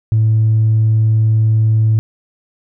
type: tone with tanh clipping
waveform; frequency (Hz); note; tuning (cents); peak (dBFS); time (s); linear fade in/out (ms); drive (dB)
triangle; 110; A2; 0; -9; 0.12-1.99; 0; 5
effects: none